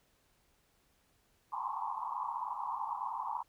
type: band-pass noise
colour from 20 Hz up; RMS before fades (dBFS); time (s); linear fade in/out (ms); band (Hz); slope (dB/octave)
white; -38; 1.52-3.43; 10; 820 to 1100; 96
effects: pink hiss -72 dBFS RMS until 3.48 s